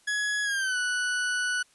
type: tone with pitch glide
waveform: 40% pulse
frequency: 1681 to 1480.4 Hz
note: G#6 to F#6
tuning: +20 to 0 cents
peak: -25 dBFS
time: 0.07-1.63 s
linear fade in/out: 10 ms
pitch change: -220 cents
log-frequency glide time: 0.43-0.77 s
effects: white hiss -62 dBFS RMS until 1.74 s + resampled to 24000 Hz